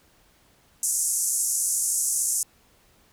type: band-pass noise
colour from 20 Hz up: white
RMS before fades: -25 dBFS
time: 0.83-2.43 s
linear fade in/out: 2 ms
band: 6200 to 11000 Hz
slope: 48 dB/octave
effects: pink hiss -60 dBFS RMS until 3.12 s